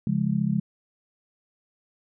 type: chord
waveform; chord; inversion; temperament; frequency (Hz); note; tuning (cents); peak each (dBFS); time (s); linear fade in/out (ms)
sine; Db major; none; just; 138.59 / 173.24 / 207.9; Db3 / F3 / Ab3; 0 / -14 / +2; -27 / -26 / -25; 0.07-0.6; 2
effects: none